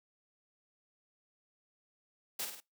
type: noise with echo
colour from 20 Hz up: white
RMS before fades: -37 dBFS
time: 2.39-2.45 s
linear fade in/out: 5 ms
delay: 51 ms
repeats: 3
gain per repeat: -5 dB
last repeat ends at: 2.603 s
effects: noise-tail reverb RT60 0.2 s tail -23 dB re dry + high-pass 200 Hz 12 dB/octave